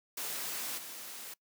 white noise with level steps, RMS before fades -38 / -45 dBFS, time 0.17-1.34 s, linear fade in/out 5 ms, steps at 0.77 s, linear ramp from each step 20 ms, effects noise-tail reverb RT60 0.1 s tail -23 dB re dry + high-pass 200 Hz 12 dB/octave

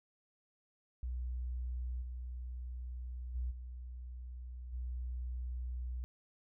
sine tone with level steps, 61.74 Hz, B1, in tune, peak -36 / -40 / -34 / -43 / -37 dBFS, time 1.03-6.04 s, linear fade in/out 0 ms, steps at 2.01 / 3.34 / 3.5 / 4.72 s, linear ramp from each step 20 ms, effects none

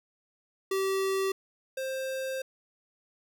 square tone pair in turn, 385.8 / 527.7 Hz, G4 / C5, -28 / +15 cents, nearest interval perfect fourth, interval 543 cents, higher second, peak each -27 / -32 dBFS, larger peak first, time 0.71-1.32 / 1.77-2.42 s, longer second, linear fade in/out 5 ms, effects none

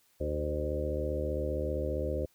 harmonic tone with a mistuned harmonic, 75.2 Hz, D2, 42 cents sharp, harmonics 1 / 2 / 3 / 4 / 5 / 6 / 7 / 8, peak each -34 / -42 / -45 / -40 / -38 / -44 / -35 / -40 dBFS, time 0.2-2.26 s, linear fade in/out 10 ms, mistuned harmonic 7, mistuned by -26 cents, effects white hiss -68 dBFS RMS until 2.34 s

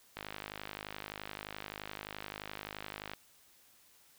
click train, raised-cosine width 0.3 ms, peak -24 dBFS, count 154, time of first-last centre 0.17-3.135 s, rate 51.6 Hz, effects white hiss -64 dBFS RMS until 4.18 s

